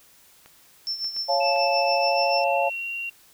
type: clicks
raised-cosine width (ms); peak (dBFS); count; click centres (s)
0.3; -30; 4; 0.46 / 1.045 / 1.165 / 1.561
type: tone with tremolo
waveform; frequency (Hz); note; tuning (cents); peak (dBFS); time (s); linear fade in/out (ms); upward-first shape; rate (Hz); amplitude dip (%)
sine; 5370; E8; +31; -24; 0.87-2.44; 0; sine; 6.9; 70
type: chord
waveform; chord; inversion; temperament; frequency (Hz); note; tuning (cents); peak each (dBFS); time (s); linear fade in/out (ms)
sine; Db augmented; none; just; 554.4 / 693 / 866.2; Db5 / F5 / A5; 0 / -14 / -27; -24 / -24 / -25; 1.28-2.7; 20
type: tone with pitch glide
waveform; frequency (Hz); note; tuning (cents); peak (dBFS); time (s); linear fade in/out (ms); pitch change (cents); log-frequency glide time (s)
sine; 2637 to 2755; E7 to F7; 0 to -24; -28; 1.4-3.1; 10; +76; 2-2.89
effects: white hiss -55 dBFS RMS until 3.33 s